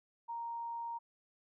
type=tone; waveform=sine; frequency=932.3 Hz; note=A#5; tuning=in tune; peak=-38 dBFS; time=0.28-0.99 s; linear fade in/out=20 ms; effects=none